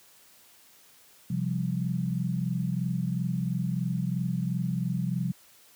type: chord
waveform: sine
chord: C suspended fourth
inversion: none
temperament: equal with one note detuned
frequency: 130.81 / 173.01 / 196 Hz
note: C3 / F3 / G3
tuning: 0 / -16 / 0 cents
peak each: -30 / -29 / -33 dBFS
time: 1.3-5.32 s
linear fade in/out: 5 ms
effects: white hiss -57 dBFS RMS until 5.75 s + high-pass 80 Hz 12 dB/octave